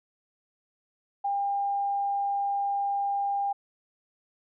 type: tone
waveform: sine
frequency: 801 Hz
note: G5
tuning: 37 cents sharp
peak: -25 dBFS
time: 1.24-3.53 s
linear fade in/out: 10 ms
effects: none